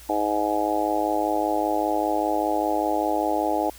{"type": "harmonic tone", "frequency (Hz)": 105.1, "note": "G#2", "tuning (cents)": 21, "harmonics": [3, 4, 5, 6, 7, 8], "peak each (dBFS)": [-27, -32, -30, -28, -28, -26], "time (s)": [0.09, 3.7], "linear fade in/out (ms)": 5, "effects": ["added 59 Hz sine -47 dBFS peak until 3.78 s", "white hiss -47 dBFS RMS until 3.78 s"]}